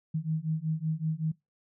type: beating tone pair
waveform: sine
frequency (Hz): 155.56 / 160.86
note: D#3 / E3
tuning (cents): 0 / -42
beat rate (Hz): 5.3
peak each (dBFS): -31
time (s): 0.14-1.32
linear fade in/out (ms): 10
effects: noise-tail reverb RT60 0.2 s tail -22 dB re dry